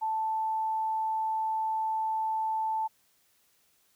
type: tone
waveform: sine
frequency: 880 Hz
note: A5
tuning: in tune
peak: -27 dBFS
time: 0.01-2.88 s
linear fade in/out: 20 ms
effects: white hiss -68 dBFS RMS until 3.95 s